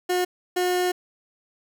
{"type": "tone bursts at uneven times", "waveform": "30% pulse", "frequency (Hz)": 360.8, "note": "F#4", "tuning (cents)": -44, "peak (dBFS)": -18, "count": 2, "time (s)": [[0.09, 0.25], [0.56, 0.92]], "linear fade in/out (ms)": 10, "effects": ["8-bit"]}